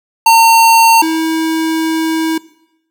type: tone pair in turn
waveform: square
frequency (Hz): 910 / 321.7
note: A#5 / E4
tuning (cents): -42 / -42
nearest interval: octave + tritone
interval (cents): 1800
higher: first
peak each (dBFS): -4 / -13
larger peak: first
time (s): 0.26-1.02 / 1.02-2.38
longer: second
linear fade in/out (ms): 5
effects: noise-tail reverb RT60 0.8 s tail -19 dB re dry